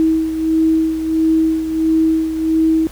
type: beating tone pair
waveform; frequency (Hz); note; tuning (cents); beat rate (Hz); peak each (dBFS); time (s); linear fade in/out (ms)
sine; 320.2 / 321.7; D#4 / E4; +50 / -42; 1.5; -13 / -20; 0-2.87; 0
effects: added 60 Hz sine -35 dBFS peak until 2.91 s + pink hiss -40 dBFS RMS until 2.91 s